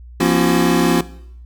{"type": "tone cluster", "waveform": "square", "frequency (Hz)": [173.1, 238.9, 272.1, 337.8, 370.1], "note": ["F3", "A#3", "C#4", "E4", "F#4"], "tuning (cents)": [-15, 43, -32, 42, 0], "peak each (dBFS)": -20, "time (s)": [0.2, 1.01], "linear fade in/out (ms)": 5, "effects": ["noise-tail reverb RT60 0.7 s tail -18 dB re dry", "added 60 Hz sine -35 dBFS peak until 1.45 s"]}